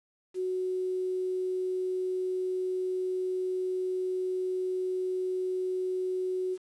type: tone with quantisation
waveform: sine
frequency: 370 Hz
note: F#4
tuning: in tune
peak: -28 dBFS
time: 0.34-6.58 s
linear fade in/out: 50 ms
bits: 9
effects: resampled to 24000 Hz